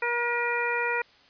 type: harmonic tone with a mistuned harmonic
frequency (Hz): 476.9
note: A#4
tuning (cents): +39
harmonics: 1 / 2 / 3 / 4 / 5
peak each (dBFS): -31 / -31 / -31 / -31 / -31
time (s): 0.02-1.02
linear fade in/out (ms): 5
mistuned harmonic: 5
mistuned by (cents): +16
effects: white hiss -57 dBFS RMS until 1.29 s + resampled to 11025 Hz